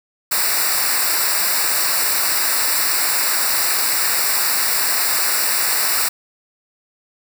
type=noise with comb filter; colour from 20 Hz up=white; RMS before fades=-18 dBFS; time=0.31-6.09 s; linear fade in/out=10 ms; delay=0.31 ms; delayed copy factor=-1; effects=none